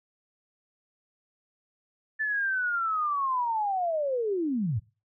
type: linear sweep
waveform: sine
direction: down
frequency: 1760 to 89.5 Hz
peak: -25 dBFS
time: 2.19-4.8 s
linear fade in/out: 20 ms
effects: noise-tail reverb RT60 0.3 s tail -20 dB re dry